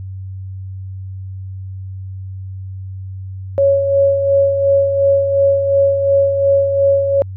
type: tone with tremolo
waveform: sine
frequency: 554.4 Hz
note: C#5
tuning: in tune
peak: -8 dBFS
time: 3.58-7.22 s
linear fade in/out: 0 ms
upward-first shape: sine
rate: 2.8 Hz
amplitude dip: 50%
effects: added 95 Hz sine -25 dBFS peak until 7.36 s